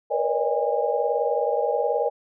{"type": "tone cluster", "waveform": "sine", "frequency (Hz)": [468.7, 487.5, 565, 616, 815], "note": ["A#4", "B4", "C#5", "D#5", "G#5"], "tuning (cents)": [9, -23, 33, -17, -33], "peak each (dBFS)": -27, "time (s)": [0.1, 2.1], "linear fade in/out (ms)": 20, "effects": []}